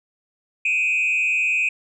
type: tone with frequency modulation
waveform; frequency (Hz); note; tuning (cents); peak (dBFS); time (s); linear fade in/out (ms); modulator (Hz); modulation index
sine; 2500; D#7; +8; -16; 0.65-1.69; 5; 145; 0.79
effects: tanh soft clip ceiling -15 dBFS